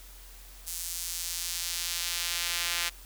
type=tone with high-pass filter sweep; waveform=sawtooth; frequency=172.4 Hz; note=F3; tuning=22 cents flat; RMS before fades=-33 dBFS; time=0.66-2.9 s; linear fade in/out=20 ms; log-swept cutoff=7900 to 2300 Hz; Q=0.85; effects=added 44 Hz sine -48 dBFS peak until 3.05 s + white hiss -52 dBFS RMS until 3.05 s